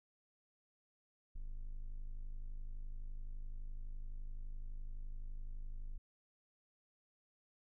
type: tone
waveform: triangle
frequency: 25.9 Hz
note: G#0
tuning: 4 cents flat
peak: -39 dBFS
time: 1.35-5.98 s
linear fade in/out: 10 ms
effects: none